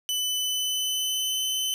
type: tone with pitch glide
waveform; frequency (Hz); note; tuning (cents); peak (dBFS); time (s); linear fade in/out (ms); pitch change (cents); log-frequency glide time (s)
sawtooth; 2998 to 3043; F#7 to F#7; +22 to +48; -22; 0.09-1.74; 0; +26; 0.22-1.42
effects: none